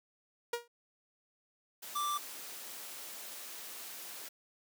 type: tone with exponential decay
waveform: sawtooth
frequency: 474.5 Hz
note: A#4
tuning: 31 cents sharp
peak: -26 dBFS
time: 0.53-0.68 s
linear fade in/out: 5 ms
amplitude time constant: 31 ms
type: high-pass noise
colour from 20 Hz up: white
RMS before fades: -46 dBFS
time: 1.82-4.29 s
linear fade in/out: 10 ms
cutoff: 260 Hz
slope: 12 dB/octave
type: tone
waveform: square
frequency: 1174.7 Hz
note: D6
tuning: in tune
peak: -33 dBFS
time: 1.95-2.18 s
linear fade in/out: 10 ms
effects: none